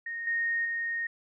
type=tone with level steps; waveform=sine; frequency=1855 Hz; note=A#6; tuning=9 cents flat; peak=-33 / -26 / -29 dBFS; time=0.06-1.07 s; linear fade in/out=5 ms; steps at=0.27 / 0.65 s; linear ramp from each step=2 ms; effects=none